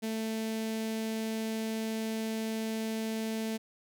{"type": "tone with notch filter", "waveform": "sawtooth", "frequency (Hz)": 221.5, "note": "A3", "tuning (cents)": 12, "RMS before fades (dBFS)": -34, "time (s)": [0.02, 3.58], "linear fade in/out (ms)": 20, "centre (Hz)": 1200, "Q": 1.2, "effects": []}